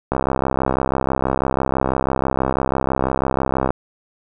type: click train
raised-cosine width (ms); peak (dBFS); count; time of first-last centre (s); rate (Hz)
1; -4; 238; 0.12-3.705; 66.1
effects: none